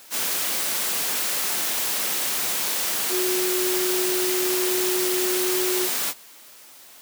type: tone in noise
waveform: sine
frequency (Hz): 366.3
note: F#4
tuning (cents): -17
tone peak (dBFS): -23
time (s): 3.09-5.89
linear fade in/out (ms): 50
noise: white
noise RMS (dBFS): -25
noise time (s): 0.1-6.14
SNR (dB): -1
effects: white hiss -47 dBFS RMS until 7.01 s + high-pass 200 Hz 12 dB/octave